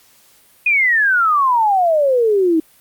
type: exponential sweep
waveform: sine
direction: down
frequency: 2500 to 311.1 Hz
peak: -11 dBFS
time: 0.66-2.6 s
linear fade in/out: 5 ms
effects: white hiss -51 dBFS RMS until 2.8 s + Opus 48 kbps